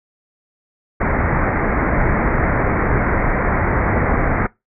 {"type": "low-pass noise", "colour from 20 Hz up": "pink", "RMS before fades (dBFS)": -17, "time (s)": [1, 4.47], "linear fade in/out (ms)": 10, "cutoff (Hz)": 2200, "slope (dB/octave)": 96, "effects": ["noise-tail reverb RT60 0.2 s tail -22 dB re dry"]}